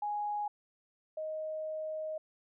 sine tone pair in turn, 830.6 / 624.9 Hz, G#5 / D#5, 0 / +7 cents, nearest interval perfect fourth, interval 493 cents, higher first, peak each -32 / -35 dBFS, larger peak first, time 0.02-0.48 / 1.17-2.18 s, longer second, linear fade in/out 5 ms, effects none

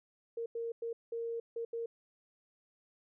sine tone bursts at uneven times, 463 Hz, A#4, 12 cents flat, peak -35 dBFS, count 6, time 0.37-0.46 / 0.55-0.72 / 0.82-0.93 / 1.12-1.4 / 1.56-1.65 / 1.73-1.86 s, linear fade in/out 5 ms, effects none

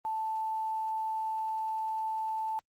sine tone with quantisation, 880 Hz, A5, in tune, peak -30 dBFS, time 0.05-2.59 s, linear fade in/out 0 ms, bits 10, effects Opus 24 kbps

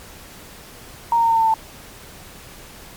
sine tone with pitch steps, 932.3 / 924.8 / 917.3 / 910 / 902.6 / 895.4 / 888.1 Hz, A#5 / A#5 / A#5 / A#5 / A5 / A5 / A5, 0 / -14 / -28 / -42 / +44 / +30 / +16 cents, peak -13 dBFS, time 1.12-1.54 s, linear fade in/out 2 ms, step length 60 ms, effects pink hiss -41 dBFS RMS until 2.96 s + MP3 96 kbps

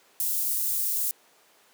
white high-pass noise, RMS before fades -27 dBFS, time 0.2-1.11 s, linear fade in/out 0 ms, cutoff 10000 Hz, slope 12 dB/octave, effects pink hiss -59 dBFS RMS until 1.73 s + high-pass 400 Hz 12 dB/octave

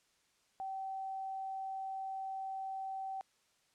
sine tone, 770 Hz, G5, 31 cents flat, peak -38 dBFS, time 0.6-3.21 s, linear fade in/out 0 ms, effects white hiss -73 dBFS RMS until 3.74 s + low-pass 8000 Hz 12 dB/octave

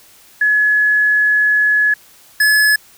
sine / square tone pair in turn, 1698 / 1707.6 Hz, G#6 / G#6, +38 / +48 cents, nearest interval unison, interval 10 cents, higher second, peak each -10 dBFS, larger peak neither, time 0.41-1.94 / 2.4-2.76 s, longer first, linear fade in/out 5 ms, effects white hiss -46 dBFS RMS until 2.97 s

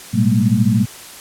sine tone cluster, 111.1 / 123.5 / 193.4 / 208.1 / 228.5 Hz, A2 / B2 / G3 / G#3 / A#3, +17 / 0 / -23 / +4 / -34 cents, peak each -18 dBFS, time 0.13-0.86 s, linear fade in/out 20 ms, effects white hiss -36 dBFS RMS until 1.2 s + low-pass 12000 Hz 12 dB/octave

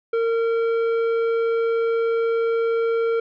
triangle tone with tanh clipping, 458.4 Hz, A#4, 29 cents flat, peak -20 dBFS, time 0.13-3.2 s, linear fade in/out 5 ms, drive 14 dB, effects none

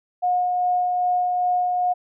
sine tone with tremolo, 721 Hz, F#5, 45 cents flat, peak -17 dBFS, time 0.22-1.94 s, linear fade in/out 20 ms, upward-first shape sine, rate 2.5 Hz, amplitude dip 25%, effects none

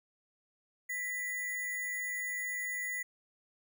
sine tone with sample-and-hold, 1975.5 Hz, B6, in tune, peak -34 dBFS, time 0.89-3.03 s, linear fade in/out 10 ms, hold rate 8820 Hz, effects none

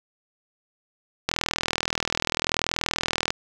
click train, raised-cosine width 0.2 ms, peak -5 dBFS, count 83, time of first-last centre 1.29-3.305 s, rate 40.7 Hz, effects 7-bit

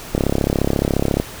click train, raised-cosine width 2 ms, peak -3 dBFS, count 37, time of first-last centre 0.15-1.2 s, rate 34.3 Hz, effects pink hiss -34 dBFS RMS until 1.4 s

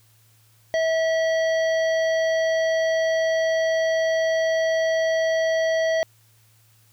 harmonic tone, 648 Hz, E5, 30 cents flat, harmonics 1 / 3 / 5 / 7 / 9, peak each -19 / -28 / -37 / -40 / -42 dBFS, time 0.74-6.03 s, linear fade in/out 0 ms, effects added 111 Hz sine -57 dBFS peak until 6.92 s + white hiss -60 dBFS RMS until 6.92 s

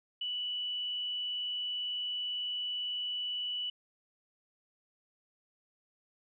sine tone with frequency modulation, 2960 Hz, F#7, in tune, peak -33 dBFS, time 0.21-3.7 s, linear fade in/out 5 ms, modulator 138 Hz, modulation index 0.2, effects none

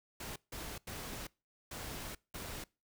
pink noise bursts at uneven times, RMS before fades -44 dBFS, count 5, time 0.2-0.36 / 0.52-0.78 / 0.87-1.27 / 1.71-2.15 / 2.34-2.64 s, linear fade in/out 5 ms, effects noise-tail reverb RT60 0.3 s tail -24 dB re dry

